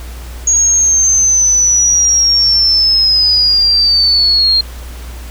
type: linear sweep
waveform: sine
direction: down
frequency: 6645 to 4200 Hz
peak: -7 dBFS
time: 0.47-4.61 s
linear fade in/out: 5 ms
effects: added 60 Hz sine -25 dBFS peak until 5.3 s + pink hiss -35 dBFS RMS until 5.3 s